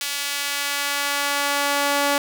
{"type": "tone with high-pass filter sweep", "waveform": "sawtooth", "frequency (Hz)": 284.8, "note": "C#4", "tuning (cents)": 47, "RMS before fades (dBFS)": -23, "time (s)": [0.01, 2.18], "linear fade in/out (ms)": 2, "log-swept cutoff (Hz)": [2800, 570], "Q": 0.75, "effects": []}